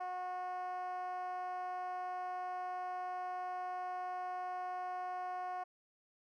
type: tone with band-pass filter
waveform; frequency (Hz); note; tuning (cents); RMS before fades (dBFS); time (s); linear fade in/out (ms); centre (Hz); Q
10% pulse; 364.6; F#4; -25; -41; 0-5.64; 10; 820; 8.5
effects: none